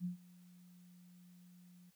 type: tone with ADSR envelope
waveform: sine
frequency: 178.2 Hz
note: F3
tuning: 35 cents sharp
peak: -35 dBFS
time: 0-1.91 s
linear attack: 48 ms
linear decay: 120 ms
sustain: -23 dB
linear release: 19 ms
effects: white hiss -73 dBFS RMS until 1.95 s